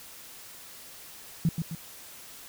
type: tone with echo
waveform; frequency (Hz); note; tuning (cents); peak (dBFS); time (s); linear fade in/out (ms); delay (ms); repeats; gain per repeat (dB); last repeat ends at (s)
sine; 164.81; E3; 0; -20; 1.45-1.49; 2; 130; 2; -6; 1.75
effects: white hiss -47 dBFS RMS until 2.48 s